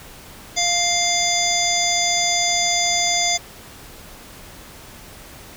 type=harmonic tone; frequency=698.5 Hz; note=F5; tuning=in tune; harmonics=1 / 3 / 5 / 7 / 9 / 10; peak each=-24 / -24 / -24 / -24 / -24 / -24 dBFS; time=0.56-3.38 s; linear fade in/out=20 ms; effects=pink hiss -41 dBFS RMS until 5.56 s